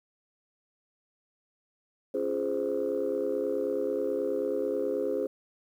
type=chord; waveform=sine; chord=Db major seventh; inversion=none; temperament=just; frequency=277.2 / 346.5 / 415.8 / 519.7 Hz; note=Db4 / F4 / Ab4 / C5; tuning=0 / -14 / +2 / -12 cents; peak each=-35 / -34 / -30 / -30 dBFS; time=2.14-5.27 s; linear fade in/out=5 ms; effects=tanh soft clip ceiling -20 dBFS + 10-bit